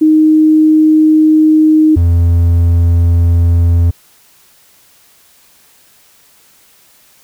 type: tone pair in turn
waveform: sine / triangle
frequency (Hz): 311.1 / 85.31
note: D#4 / F2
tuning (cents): 0 / -40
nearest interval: octave + minor seventh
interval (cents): 2240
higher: first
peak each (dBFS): -4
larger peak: neither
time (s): 0.01-1.96 / 1.96-3.91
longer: neither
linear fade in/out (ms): 10
effects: white hiss -47 dBFS RMS until 7.23 s